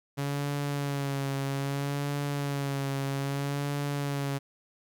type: tone with vibrato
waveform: sawtooth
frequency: 140.4 Hz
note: C#3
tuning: 22 cents sharp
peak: -25 dBFS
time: 0.17-4.39 s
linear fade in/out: 20 ms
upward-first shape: sine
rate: 0.62 Hz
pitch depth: 36 cents each way
effects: 11-bit